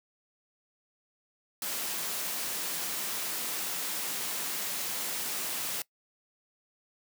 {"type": "high-pass noise", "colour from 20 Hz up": "white", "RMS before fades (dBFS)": -34, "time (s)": [1.62, 5.82], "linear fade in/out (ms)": 2, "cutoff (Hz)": 150, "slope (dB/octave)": 24, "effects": ["noise-tail reverb RT60 0.1 s tail -22 dB re dry"]}